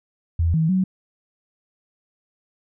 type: tone with pitch steps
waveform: sine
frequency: 83.5 / 160.4 / 187.2 Hz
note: E2 / E3 / F#3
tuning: +23 / -47 / +20 cents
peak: -16 dBFS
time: 0.39-0.84 s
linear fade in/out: 5 ms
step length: 150 ms
effects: none